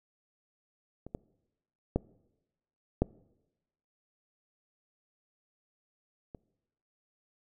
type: clicks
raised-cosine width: 2 ms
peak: -30 / -22 / -13 / -11 / -30 dBFS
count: 5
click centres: 1.066 / 1.149 / 1.96 / 3.02 / 6.348 s
effects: noise-tail reverb RT60 1.0 s tail -23 dB re dry